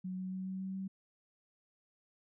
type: tone with pitch steps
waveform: sine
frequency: 185 / 186.29 / 187.58 / 188.89 / 190.2 / 191.52 Hz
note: F#3 / F#3 / F#3 / F#3 / F#3 / G3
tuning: 0 / +12 / +24 / +36 / +48 / -40 cents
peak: -37 dBFS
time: 0.04-0.88 s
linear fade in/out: 10 ms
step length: 140 ms
effects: none